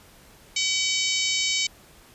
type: harmonic tone with a mistuned harmonic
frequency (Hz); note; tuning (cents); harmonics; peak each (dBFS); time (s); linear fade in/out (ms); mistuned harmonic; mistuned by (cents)
759; F#5; +44; 3 / 4 / 5 / 6 / 7 / 8 / 9 / 10; -28 / -29 / -30 / -31 / -31 / -32 / -33 / -33; 0.56-1.67; 5; 6; -25
effects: pink hiss -52 dBFS RMS until 2.14 s + resampled to 32000 Hz